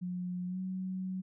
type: tone with pitch glide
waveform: sine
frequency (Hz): 179.7 to 186.79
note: F3 to F#3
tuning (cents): +50 to +17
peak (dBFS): -34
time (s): 0.01-1.22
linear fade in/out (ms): 20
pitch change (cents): +67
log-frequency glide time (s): 0.47-0.59
effects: none